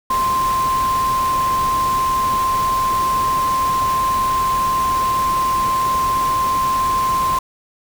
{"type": "tone in noise", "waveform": "sine", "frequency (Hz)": 1046.5, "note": "C6", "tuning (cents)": 0, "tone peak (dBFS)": -15, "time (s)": [0.1, 7.39], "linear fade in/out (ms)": 5, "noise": "pink", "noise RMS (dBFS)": -28, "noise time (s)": [0.1, 7.39], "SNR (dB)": 10, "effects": []}